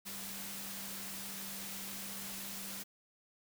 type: tone in noise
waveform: sine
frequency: 196 Hz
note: G3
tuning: in tune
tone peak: -51 dBFS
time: 0.05-2.84 s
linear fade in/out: 20 ms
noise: white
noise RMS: -44 dBFS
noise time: 0.05-2.84 s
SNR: -10 dB
effects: none